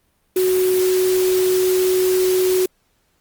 sine tone in noise, 370 Hz, F#4, in tune, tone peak -14 dBFS, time 0.36-2.66 s, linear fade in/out 5 ms, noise white, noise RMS -27 dBFS, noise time 0.36-2.66 s, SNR +10 dB, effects pink hiss -64 dBFS RMS until 3.2 s + Opus 32 kbps

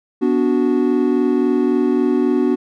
triangle chord, B minor, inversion none, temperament equal with one note detuned, 246.9 / 290.6 / 370 Hz, B3 / D4 / F#4, 0 / -18 / 0 cents, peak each -16 dBFS, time 0.21-2.56 s, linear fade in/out 20 ms, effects none

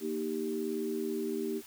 sine chord, Eb major, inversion second, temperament equal, 233.1 / 311.1 / 392 Hz, Bb3 / Eb4 / G4, 0 / 0 / 0 cents, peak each -37 / -37 / -34 dBFS, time 0-1.62 s, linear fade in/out 50 ms, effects white hiss -52 dBFS RMS until 1.66 s

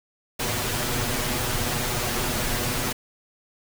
pink noise with comb filter, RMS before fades -26 dBFS, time 0.39-2.93 s, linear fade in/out 10 ms, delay 8.2 ms, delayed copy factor +0.85, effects none

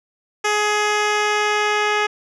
10% pulse tone with low-pass filter sweep, 419.6 Hz, G#4, 18 cents sharp, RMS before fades -19 dBFS, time 0.44-2.07 s, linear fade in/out 10 ms, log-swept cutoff 6900 to 4000 Hz, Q 1, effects none

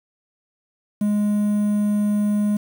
triangle tone with quantisation, 207.7 Hz, G#3, in tune, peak -15 dBFS, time 1.01-2.57 s, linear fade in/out 5 ms, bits 7, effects none

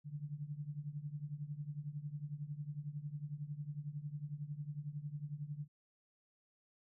sine tone with tremolo, 146.9 Hz, D3, 1 cent sharp, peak -37 dBFS, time 0.04-5.68 s, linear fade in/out 50 ms, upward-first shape triangle, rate 11 Hz, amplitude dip 90%, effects none

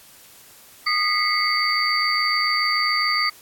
sine tone cluster, 1228 / 1972 / 2097 / 2184 / 4600 Hz, D#6 / B6 / C7 / C#7 / D8, -23 / -3 / +3 / -26 / -37 cents, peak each -23 / -27 / -27 / -28 / -22 dBFS, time 0.86-3.3 s, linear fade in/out 10 ms, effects white hiss -48 dBFS RMS until 3.41 s + AAC 64 kbps

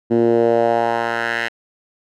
10% pulse tone with band-pass filter sweep, 116.54 Hz, A#2, in tune, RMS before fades -17 dBFS, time 0.1-1.49 s, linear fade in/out 20 ms, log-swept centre 290 to 2100 Hz, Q 2.2, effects none

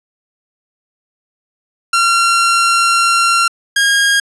sawtooth tone pair in turn, 1372 / 1628.1 Hz, F6 / G#6, -31 / -35 cents, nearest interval minor third, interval 296 cents, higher second, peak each -6 dBFS, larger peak neither, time 1.93-3.48 / 3.76-4.2 s, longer first, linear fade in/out 5 ms, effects resampled to 24000 Hz + 8-bit

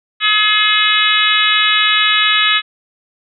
harmonic tone, 424.2 Hz, G#4, 37 cents sharp, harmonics 3 / 4 / 5 / 6 / 7 / 8 / 9, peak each -18 / -18 / -18 / -18 / -18 / -18 / -18 dBFS, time 0.2-2.62 s, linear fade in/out 50 ms, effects none

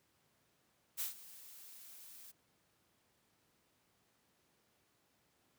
blue noise with ADSR envelope, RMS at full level -37 dBFS, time 0.97-2.32 s, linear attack 36 ms, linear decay 130 ms, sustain -18 dB, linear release 17 ms, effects pink hiss -75 dBFS RMS until 5.58 s + high-pass 100 Hz 12 dB/octave

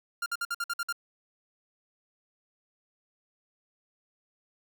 45% pulse tone bursts, 1396.9 Hz, F6, in tune, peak -29 dBFS, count 8, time 0.22-0.926 s, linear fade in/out 5 ms, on 41 ms, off 54 ms, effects none

